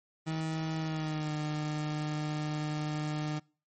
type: tone with pitch glide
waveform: 30% pulse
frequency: 159.2 to 151.57 Hz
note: D#3 to D#3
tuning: +40 to -45 cents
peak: -29 dBFS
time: 0.26-3.4 s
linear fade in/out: 20 ms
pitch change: -85 cents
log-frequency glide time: 0.8-1.34 s
effects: noise-tail reverb RT60 0.4 s tail -25 dB re dry + MP3 32 kbps

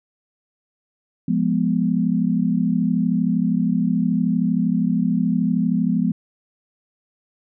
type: chord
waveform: sine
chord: F diminished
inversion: none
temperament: equal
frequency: 174.61 / 207.7 / 246.9 Hz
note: F3 / Ab3 / Cb4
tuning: 0 / 0 / 0 cents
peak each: -21 dBFS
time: 1.28-6.12 s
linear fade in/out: 5 ms
effects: none

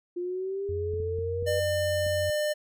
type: linear sweep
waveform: sine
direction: up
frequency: 349.2 to 493.9 Hz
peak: -29 dBFS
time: 0.16-1.6 s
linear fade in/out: 10 ms
type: tone with pitch glide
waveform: sine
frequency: 86.9 to 91.48 Hz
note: F2 to F#2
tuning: -8 to -19 cents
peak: -32 dBFS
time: 0.69-2.3 s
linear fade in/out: 0 ms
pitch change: +89 cents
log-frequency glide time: 0.95-1.43 s
type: clicks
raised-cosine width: 5 ms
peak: -31 dBFS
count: 5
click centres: 0.937 / 1.002 / 1.187 / 1.426 / 2.065 s
type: tone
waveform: square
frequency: 600 Hz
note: D5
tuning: 37 cents sharp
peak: -26 dBFS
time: 1.46-2.54 s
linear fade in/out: 20 ms
effects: none

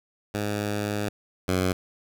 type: tone pair in turn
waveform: 10% pulse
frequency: 103.83 / 92.5 Hz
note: G#2 / F#2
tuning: 0 / 0 cents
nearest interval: major second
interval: 200 cents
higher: first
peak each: -18 / -14 dBFS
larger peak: second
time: 0.34-1.09 / 1.48-1.73 s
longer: first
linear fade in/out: 5 ms
effects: none

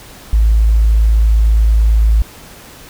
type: tone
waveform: sine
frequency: 54.5 Hz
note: A1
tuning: 16 cents flat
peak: -6 dBFS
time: 0.33-2.22 s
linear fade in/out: 0 ms
effects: tanh soft clip ceiling -2 dBFS + pink hiss -37 dBFS RMS until 2.89 s

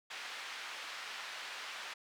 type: band-pass noise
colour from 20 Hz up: pink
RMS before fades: -45 dBFS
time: 0.1-1.94 s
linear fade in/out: 10 ms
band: 1300 to 3900 Hz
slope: 12 dB/octave
effects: none

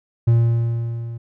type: tone with level ramp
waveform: triangle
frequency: 116.54 Hz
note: A#2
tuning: in tune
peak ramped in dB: -8 to -26 dBFS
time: 0.27-1.18 s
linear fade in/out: 10 ms
effects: none

